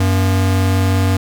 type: tone pair together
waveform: square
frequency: 94.73 / 238.7 Hz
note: F#2 / A#3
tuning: +41 / +41 cents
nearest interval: octave + major third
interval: 1600 cents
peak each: -13 / -23 dBFS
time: 0-1.17 s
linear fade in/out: 5 ms
effects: none